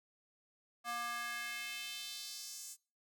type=tone with high-pass filter sweep; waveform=square; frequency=237.4 Hz; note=A#3; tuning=32 cents sharp; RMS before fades=-43 dBFS; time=0.84-2.77 s; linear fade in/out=50 ms; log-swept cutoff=950 to 7500 Hz; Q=2.1; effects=noise-tail reverb RT60 0.4 s tail -26 dB re dry